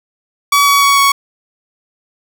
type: tone with pitch steps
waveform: sawtooth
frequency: 1138 / 1130.1 / 1122.3 / 1114.6 Hz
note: C#6 / C#6 / C#6 / C#6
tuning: +45 / +33 / +21 / +9 cents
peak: -4 dBFS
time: 0.52-1.12 s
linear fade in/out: 5 ms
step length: 150 ms
effects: none